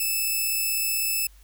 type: tone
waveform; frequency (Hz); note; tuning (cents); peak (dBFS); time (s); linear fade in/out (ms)
5% pulse; 2622; E7; -10; -14; 0-1.27; 5
effects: added 50 Hz sine -49 dBFS peak until 1.43 s + white hiss -59 dBFS RMS until 1.43 s